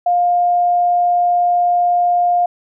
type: tone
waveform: sine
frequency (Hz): 706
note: F5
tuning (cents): +19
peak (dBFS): -11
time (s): 0.06-2.46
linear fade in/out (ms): 5
effects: none